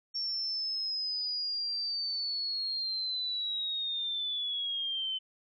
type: linear sweep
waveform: sine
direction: down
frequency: 5480 to 3052 Hz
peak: -31 dBFS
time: 0.14-5.19 s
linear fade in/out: 20 ms
effects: none